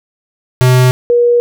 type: tone pair in turn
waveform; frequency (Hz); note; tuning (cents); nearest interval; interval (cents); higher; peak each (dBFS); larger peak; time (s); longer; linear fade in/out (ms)
square / sine; 127 / 479.5; B2 / A#4; +49 / +49; octave + major seventh; 2300; second; -6; neither; 0.61-0.91 / 1.1-1.4; neither; 0
effects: none